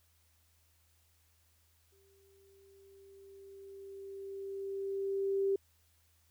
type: tone with exponential growth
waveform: sine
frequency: 392 Hz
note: G4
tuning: in tune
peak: -27 dBFS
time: 1.92-5.56 s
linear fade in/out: 5 ms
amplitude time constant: 790 ms
effects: added 81 Hz sine -70 dBFS peak until 6.3 s + white hiss -72 dBFS RMS until 6.3 s